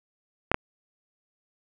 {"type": "clicks", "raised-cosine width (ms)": 0.5, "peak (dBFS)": -6, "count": 2, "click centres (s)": [0.516, 0.544], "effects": []}